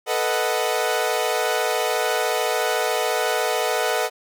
sawtooth chord, B dominant seventh, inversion third, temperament equal, 440 / 493.9 / 622.3 / 740 Hz, A4 / B4 / D#5 / F#5, 0 / 0 / 0 / 0 cents, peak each -22 dBFS, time 0.06-4.1 s, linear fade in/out 50 ms, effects none

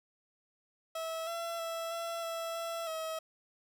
30% pulse tone with pitch steps, 650 / 674 / 662 / 672 / 663 / 668 / 641 Hz, E5 / E5 / E5 / E5 / E5 / E5 / E5, -24 / +38 / +7 / +33 / +10 / +23 / -49 cents, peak -33 dBFS, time 0.95-3.19 s, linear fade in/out 5 ms, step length 320 ms, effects none

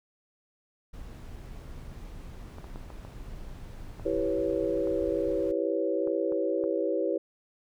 brown noise, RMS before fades -42 dBFS, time 0.93-5.52 s, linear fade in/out 10 ms
clicks, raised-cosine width 1 ms, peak -30 dBFS, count 10, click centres 2.584 / 2.643 / 2.759 / 2.903 / 3.05 / 3.997 / 4.872 / 6.074 / 6.322 / 6.639 s
sine chord, C# half-diminished seventh, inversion first, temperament equal, 329.6 / 392 / 493.9 / 554.4 Hz, E4 / G4 / B4 / C#5, 0 / 0 / 0 / 0 cents, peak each -31 dBFS, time 4.05-7.18 s, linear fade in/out 10 ms
effects none

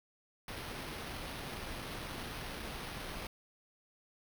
pink noise with sample-and-hold, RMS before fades -43 dBFS, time 0.48-3.27 s, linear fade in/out 2 ms, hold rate 7350 Hz, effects none

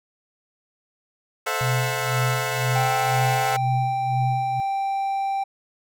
15% pulse chord, F# half-diminished seventh, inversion first, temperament equal with one note detuned, 440 / 523.3 / 659.3 / 729 Hz, A4 / C5 / E5 / F#5, 0 / 0 / 0 / -26 cents, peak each -23 dBFS, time 1.46-3.57 s, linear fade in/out 10 ms
sine tone with tremolo, 126.4 Hz, B2, 41 cents sharp, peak -20 dBFS, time 1.61-4.6 s, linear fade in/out 0 ms, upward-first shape sine, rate 2 Hz, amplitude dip 80%
triangle tone, 784 Hz, G5, in tune, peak -20 dBFS, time 2.75-5.44 s, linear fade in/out 10 ms
effects none

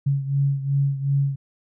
sine beating tone pair, 138.59 / 141.29 Hz, C#3 / C#3, 0 / +33 cents, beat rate 2.7 Hz, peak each -20 / -25 dBFS, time 0.06-1.36 s, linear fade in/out 10 ms, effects none

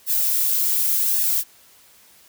violet noise with flanger, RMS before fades -20 dBFS, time 0.06-1.44 s, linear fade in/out 50 ms, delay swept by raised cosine 1.1 to 3.9 ms, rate 0.89 Hz, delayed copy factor +0.65, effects white hiss -52 dBFS RMS until 2.28 s

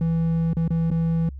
triangle tone with dropouts, 164.81 Hz, E3, in tune, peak -17 dBFS, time 0.01-1.29 s, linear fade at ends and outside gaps 2 ms, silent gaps 0.533-0.568 / 0.679-0.705 / 0.904-0.914 s, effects added 68 Hz sine -33 dBFS peak until 1.39 s

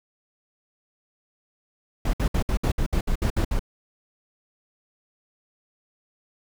brown noise bursts, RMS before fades -22 dBFS, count 11, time 2.05-3.594 s, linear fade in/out 5 ms, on 84 ms, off 62 ms, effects none

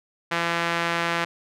sawtooth tone with band-pass filter, 169.4 Hz, E3, 48 cents sharp, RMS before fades -25 dBFS, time 0.31-1.25 s, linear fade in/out 10 ms, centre 1800 Hz, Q 1, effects none

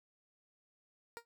15% pulse tone with exponential decay, 467.9 Hz, A#4, 6 cents sharp, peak -34 dBFS, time 1.17-1.25 s, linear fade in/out 0 ms, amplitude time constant 16 ms, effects none

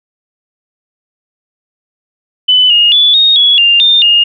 sine tone with pitch steps, 3006 / 2855 / 3453 / 3722 / 3368 / 2798 / 3620 / 2838 Hz, F#7 / F7 / A7 / A#7 / G#7 / F7 / A7 / F7, +27 / +37 / -33 / -3 / +24 / +3 / +48 / +27 cents, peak -4 dBFS, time 2.48-4.24 s, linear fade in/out 10 ms, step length 220 ms, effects none

